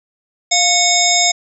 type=harmonic tone with a mistuned harmonic; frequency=735 Hz; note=F#5; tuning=12 cents flat; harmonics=1 / 3 / 5 / 7 / 9 / 10; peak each=-18 / -18 / -18 / -18 / -18 / -18 dBFS; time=0.51-1.32 s; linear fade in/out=10 ms; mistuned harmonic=1; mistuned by=-82 cents; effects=none